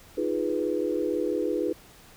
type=chord; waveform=sine; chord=F half-diminished seventh; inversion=third; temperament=equal; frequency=311.1 / 349.2 / 415.3 / 493.9 Hz; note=Eb4 / F4 / Ab4 / Cb5; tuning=0 / 0 / 0 / 0 cents; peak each=-30 dBFS; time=0.17-1.73 s; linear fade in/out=10 ms; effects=pink hiss -52 dBFS RMS until 2.16 s